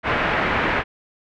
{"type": "low-pass noise", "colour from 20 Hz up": "white", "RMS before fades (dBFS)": -21, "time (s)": [0.03, 0.84], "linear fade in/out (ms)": 50, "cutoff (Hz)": 2200, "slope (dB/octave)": 24, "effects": []}